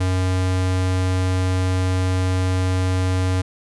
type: tone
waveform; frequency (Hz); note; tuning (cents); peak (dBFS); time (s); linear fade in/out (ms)
square; 92.5; F#2; 0; -18; 0-3.42; 10
effects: resampled to 24000 Hz